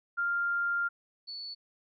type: tone pair in turn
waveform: sine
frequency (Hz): 1396.9 / 4446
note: F6 / C#8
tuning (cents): 0 / +4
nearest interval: octave + minor sixth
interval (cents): 2004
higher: second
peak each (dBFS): -27 / -38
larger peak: first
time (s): 0.17-0.89 / 1.27-1.55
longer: first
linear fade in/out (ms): 20
effects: none